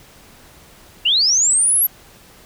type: linear sweep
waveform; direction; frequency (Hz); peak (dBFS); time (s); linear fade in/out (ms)
sine; up; 2683 to 11840; -12; 1.05-1.87; 10
effects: pink hiss -46 dBFS RMS until 2.45 s